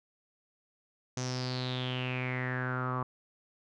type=tone with low-pass filter sweep; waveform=sawtooth; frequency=127 Hz; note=B2; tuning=49 cents sharp; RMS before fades=-34 dBFS; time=1.17-3.03 s; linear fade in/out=2 ms; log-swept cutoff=6200 to 1100 Hz; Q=7.5; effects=none